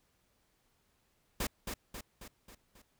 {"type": "noise with echo", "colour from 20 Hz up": "pink", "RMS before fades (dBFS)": -34, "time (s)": [1.4, 1.47], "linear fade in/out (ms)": 5, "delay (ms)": 270, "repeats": 5, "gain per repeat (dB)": -5, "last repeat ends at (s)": 2.82, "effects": ["pink hiss -74 dBFS RMS until 2.99 s"]}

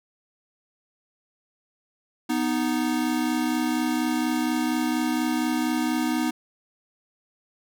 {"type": "tone pair together", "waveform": "square", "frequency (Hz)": [246.9, 311.1], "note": ["B3", "D#4"], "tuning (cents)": [0, 0], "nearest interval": "major third", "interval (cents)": 400, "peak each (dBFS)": -26, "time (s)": [2.29, 6.31], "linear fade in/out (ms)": 10, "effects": []}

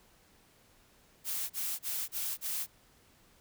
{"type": "noise bursts", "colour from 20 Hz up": "blue", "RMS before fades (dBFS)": -35, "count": 5, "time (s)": [1.24, 2.668], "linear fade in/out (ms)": 50, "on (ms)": 260, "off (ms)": 32, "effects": ["pink hiss -64 dBFS RMS until 3.4 s"]}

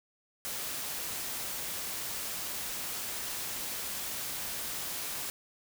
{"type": "noise", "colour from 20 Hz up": "white", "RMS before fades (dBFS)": -37, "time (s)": [0.45, 5.3], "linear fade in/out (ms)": 0, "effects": []}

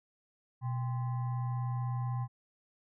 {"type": "tone with frequency modulation", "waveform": "sine", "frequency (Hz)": 123.47, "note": "B2", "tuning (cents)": 0, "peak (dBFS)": -31, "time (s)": [0.61, 2.28], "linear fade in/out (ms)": 50, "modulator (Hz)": 916, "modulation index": 0.38, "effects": []}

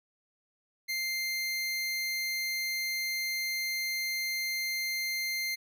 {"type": "tone", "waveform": "25% pulse", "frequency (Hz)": 2100, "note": "C7", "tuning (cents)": 6, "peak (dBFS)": -27, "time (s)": [0.88, 5.56], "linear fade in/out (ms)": 20, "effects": []}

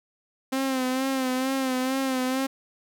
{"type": "tone with vibrato", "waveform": "sawtooth", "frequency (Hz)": 261.6, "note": "C4", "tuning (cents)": 0, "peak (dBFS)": -20, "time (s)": [0.52, 2.47], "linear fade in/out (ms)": 10, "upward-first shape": "sine", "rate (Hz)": 2.2, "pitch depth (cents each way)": 48, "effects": []}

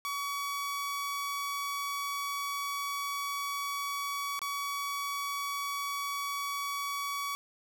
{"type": "tone with dropouts", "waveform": "sawtooth", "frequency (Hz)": 1132, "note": "C#6", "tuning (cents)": 36, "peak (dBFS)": -29, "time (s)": [0.05, 7.35], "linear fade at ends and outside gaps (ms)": 0, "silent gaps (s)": [4.392, 4.417], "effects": []}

